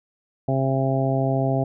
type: harmonic tone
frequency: 133.9 Hz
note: C3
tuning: 40 cents sharp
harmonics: 1 / 2 / 3 / 4 / 5 / 6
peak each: -22 / -26 / -29 / -30 / -25 / -32 dBFS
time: 0.48-1.64 s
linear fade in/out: 5 ms
effects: none